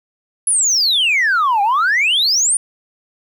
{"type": "exponential two-way sweep", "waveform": "sine", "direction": "down then up", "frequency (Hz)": [10580, 782, 9700], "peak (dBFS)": -10, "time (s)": [0.47, 2.57], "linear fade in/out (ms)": 2, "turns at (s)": 1.62, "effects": ["tanh soft clip ceiling -10 dBFS", "8-bit"]}